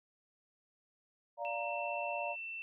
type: chord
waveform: sine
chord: Bb major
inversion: first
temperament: just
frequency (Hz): 582.7 / 699.2 / 932.3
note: D5 / F5 / Bb5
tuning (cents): -14 / +2 / 0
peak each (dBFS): -40 / -40 / -41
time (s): 1.37-2.36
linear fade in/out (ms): 50
type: tone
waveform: sine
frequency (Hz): 2680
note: E7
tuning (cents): +28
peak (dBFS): -40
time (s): 1.45-2.62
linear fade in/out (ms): 0
effects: none